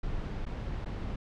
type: noise with dropouts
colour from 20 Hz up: brown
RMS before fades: -35 dBFS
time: 0.03-1.16 s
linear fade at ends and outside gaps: 5 ms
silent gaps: 0.454-0.464 / 0.848-0.858 s
effects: low-pass 4000 Hz 12 dB/octave